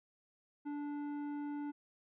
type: tone with tanh clipping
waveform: sine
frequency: 291.3 Hz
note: D4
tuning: 14 cents flat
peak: -40 dBFS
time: 0.65-1.72 s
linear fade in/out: 20 ms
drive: 11 dB
effects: none